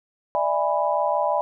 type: chord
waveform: sine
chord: E dominant seventh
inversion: third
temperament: just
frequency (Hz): 593.3 / 659.3 / 824.1 / 988.9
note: D5 / E5 / G#5 / B5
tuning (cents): +18 / 0 / -14 / +2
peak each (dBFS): -24 / -26 / -25 / -25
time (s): 0.35-1.41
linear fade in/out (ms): 0
effects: none